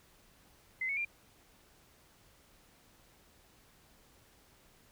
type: tone with pitch steps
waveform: sine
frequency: 2052 / 2212 / 2385 Hz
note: C7 / C#7 / D7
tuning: -34 / -4 / +26 cents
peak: -32 dBFS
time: 0.81-1.05 s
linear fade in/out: 5 ms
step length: 80 ms
effects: pink hiss -64 dBFS RMS until 4.91 s